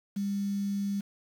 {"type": "tone with quantisation", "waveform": "sine", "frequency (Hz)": 200, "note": "G3", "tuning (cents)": 35, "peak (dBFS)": -28, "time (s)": [0.16, 1.01], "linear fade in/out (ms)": 10, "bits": 8, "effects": []}